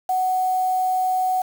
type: tone with quantisation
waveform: sine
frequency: 744 Hz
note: F#5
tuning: 9 cents sharp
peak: -18 dBFS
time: 0.09-1.42 s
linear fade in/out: 5 ms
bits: 6
effects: none